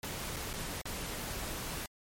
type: noise with dropouts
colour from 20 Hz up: pink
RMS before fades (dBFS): -39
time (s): 0.03-1.86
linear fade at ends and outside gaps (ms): 1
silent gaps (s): 0.362-0.366 / 0.531-0.537 / 0.815-0.855
effects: MP3 64 kbps